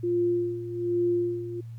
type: tone with tremolo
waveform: sine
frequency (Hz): 349.2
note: F4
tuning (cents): 0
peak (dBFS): -21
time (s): 0.03-1.61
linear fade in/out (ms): 10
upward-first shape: sine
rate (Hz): 1.2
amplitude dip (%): 75
effects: added 115 Hz sine -37 dBFS peak until 1.78 s + pink hiss -66 dBFS RMS until 1.78 s